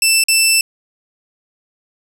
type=tone with dropouts; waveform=15% pulse; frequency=2660 Hz; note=E7; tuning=15 cents sharp; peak=-3 dBFS; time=0.02-0.61 s; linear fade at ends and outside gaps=2 ms; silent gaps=0.238-0.284 s; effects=none